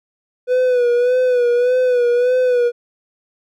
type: tone with vibrato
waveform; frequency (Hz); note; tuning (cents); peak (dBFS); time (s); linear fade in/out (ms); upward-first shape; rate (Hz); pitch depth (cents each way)
triangle; 493.9; B4; 0; -10; 0.47-2.72; 50; sine; 1.7; 52
effects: none